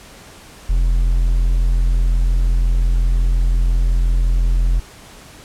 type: tone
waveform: triangle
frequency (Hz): 42.83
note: F1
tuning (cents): -33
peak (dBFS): -10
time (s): 0.69-4.8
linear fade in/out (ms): 10
effects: pink hiss -41 dBFS RMS until 5.44 s + low-pass 11000 Hz 12 dB/octave